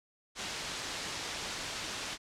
white low-pass noise, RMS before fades -39 dBFS, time 0.35-2.18 s, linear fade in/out 50 ms, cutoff 5800 Hz, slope 12 dB/octave, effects low-pass 9000 Hz 12 dB/octave

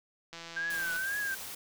click train, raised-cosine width 0.2 ms, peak -27 dBFS, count 107, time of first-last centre 0.33-0.965 s, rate 167 Hz
sine tone with vibrato, 1578 Hz, G6, 11 cents sharp, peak -31 dBFS, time 0.56-1.35 s, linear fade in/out 10 ms, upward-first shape triangle, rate 2 Hz, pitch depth 120 cents each way
white noise, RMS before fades -42 dBFS, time 0.7-1.55 s, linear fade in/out 5 ms
effects none

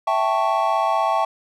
triangle chord, A dominant seventh, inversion second, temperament equal, 659.3 / 784 / 880 / 1108.7 Hz, E5 / G5 / A5 / C#6, 0 / 0 / 0 / 0 cents, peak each -21 dBFS, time 0.07-1.25 s, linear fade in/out 5 ms, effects none

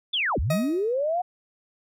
sine linear two-way sweep, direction down then up, 3600 to 51.1 to 737 Hz, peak -22 dBFS, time 0.13-1.22 s, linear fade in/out 10 ms, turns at 0.39 s
40% pulse tone with exponential decay, 630 Hz, D#5, 21 cents sharp, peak -21 dBFS, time 0.5-0.94 s, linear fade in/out 5 ms, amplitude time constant 95 ms
effects none

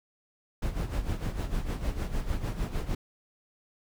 brown noise with tremolo, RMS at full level -28 dBFS, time 0.62-2.95 s, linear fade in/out 5 ms, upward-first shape sine, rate 6.6 Hz, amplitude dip 70%, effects none

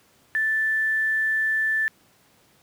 sine tone with quantisation, 1760 Hz, A6, in tune, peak -20 dBFS, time 0.35-1.88 s, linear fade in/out 0 ms, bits 8, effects pink hiss -59 dBFS RMS until 2.62 s + high-pass 100 Hz 12 dB/octave

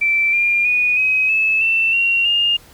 sine tone with pitch steps, 2335 / 2399 / 2465 / 2533 / 2603 / 2674 / 2748 / 2824 Hz, D7 / D7 / D#7 / D#7 / E7 / E7 / F7 / F7, -11 / +36 / -17 / +30 / -22 / +24 / -29 / +19 cents, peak -13 dBFS, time 0.01-2.57 s, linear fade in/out 10 ms, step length 320 ms, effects pink hiss -46 dBFS RMS until 2.73 s

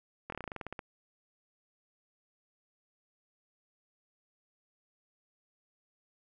slowing click train, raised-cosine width 0.5 ms, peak -24 dBFS, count 13, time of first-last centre 0.3-0.792 s, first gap 23 ms, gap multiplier 1.1, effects none

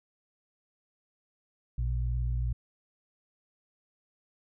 sine tone pair together, 58.28 / 120.4 Hz, A#1 / B2, 0 / -44 cents, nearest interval octave + minor second, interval 1256 cents, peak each -28 / -33 dBFS, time 1.78-2.53 s, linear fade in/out 5 ms, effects none

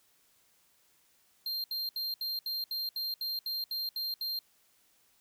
square tone bursts, 4186 Hz, C8, in tune, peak -33 dBFS, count 12, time 1.46-4.39 s, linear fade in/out 2 ms, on 180 ms, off 70 ms, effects white hiss -68 dBFS RMS until 5.2 s

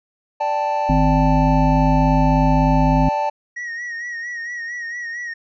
triangle chord, D suspended fourth, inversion none, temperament equal, 587.3 / 784 / 880 Hz, D5 / G5 / A5, 0 / 0 / 0 cents, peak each -22 / -23 / -18 dBFS, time 0.4-3.3 s, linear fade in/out 10 ms
harmonic tone, 51.7 Hz, G#1, 7 cents flat, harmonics 1 / 3 / 5, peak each -18 / -18 / -18 dBFS, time 0.89-3.09 s, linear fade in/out 5 ms
triangle tone with vibrato, 1893 Hz, A#6, 26 cents sharp, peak -24 dBFS, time 3.56-5.34 s, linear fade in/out 10 ms, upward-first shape sine, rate 4.4 Hz, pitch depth 51 cents each way
effects resampled to 16000 Hz

